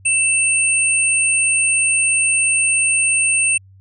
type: tone pair together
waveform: sine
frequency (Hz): 2657 / 8880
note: E7 / C#9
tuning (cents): +13 / +2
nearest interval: octave + major sixth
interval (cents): 2089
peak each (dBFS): -16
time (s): 0.05-3.58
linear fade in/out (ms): 10
effects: added 96 Hz sine -43 dBFS peak until 3.8 s